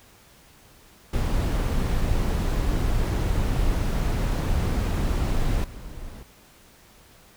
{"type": "noise with level steps", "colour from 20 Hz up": "brown", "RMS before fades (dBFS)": [-23, -38], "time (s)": [1.13, 6.23], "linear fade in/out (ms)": 5, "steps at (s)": 5.64, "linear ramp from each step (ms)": 2, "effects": ["pink hiss -53 dBFS RMS until 7.36 s"]}